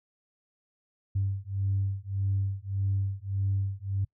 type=beating tone pair; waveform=sine; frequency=97.1 / 98.8 Hz; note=G2 / G2; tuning=-16 / +14 cents; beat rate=1.7 Hz; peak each=-29 dBFS; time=1.15-4.05 s; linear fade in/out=10 ms; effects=noise-tail reverb RT60 0.1 s tail -26 dB re dry + tanh soft clip ceiling -19 dBFS